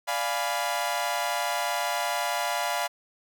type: chord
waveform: sawtooth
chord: D diminished seventh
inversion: none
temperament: equal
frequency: 587.3 / 698.5 / 830.6 / 987.8 Hz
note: D5 / F5 / Ab5 / Cb6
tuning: 0 / 0 / 0 / 0 cents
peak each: -30 / -26 / -29 / -28 dBFS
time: 0.07-2.88 s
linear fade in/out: 20 ms
effects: none